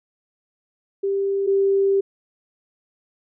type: tone pair in turn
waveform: sine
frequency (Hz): 394.3 / 392.8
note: G4 / G4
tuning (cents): +10 / +4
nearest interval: unison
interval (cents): 6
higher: first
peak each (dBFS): -19 / -15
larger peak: second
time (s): 1.03-1.47 / 1.47-2.01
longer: second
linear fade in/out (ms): 10
effects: none